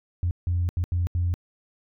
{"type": "tone bursts at uneven times", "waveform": "sine", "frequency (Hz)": 87.6, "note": "F2", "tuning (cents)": 6, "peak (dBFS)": -20, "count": 5, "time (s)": [[0.23, 0.31], [0.47, 0.69], [0.77, 0.84], [0.92, 1.07], [1.15, 1.34]], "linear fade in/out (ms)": 0, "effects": ["tanh soft clip ceiling -17 dBFS"]}